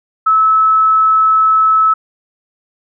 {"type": "tone", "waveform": "sine", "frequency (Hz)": 1300, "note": "E6", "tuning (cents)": -24, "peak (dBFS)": -7, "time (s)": [0.26, 1.94], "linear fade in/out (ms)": 10, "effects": []}